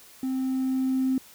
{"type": "tone with level ramp", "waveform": "triangle", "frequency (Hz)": 261.6, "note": "C4", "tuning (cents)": 0, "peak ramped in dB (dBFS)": [-23, -17], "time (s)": [0.23, 1.18], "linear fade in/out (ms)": 2, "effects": ["tanh soft clip ceiling -19 dBFS", "white hiss -51 dBFS RMS until 1.34 s"]}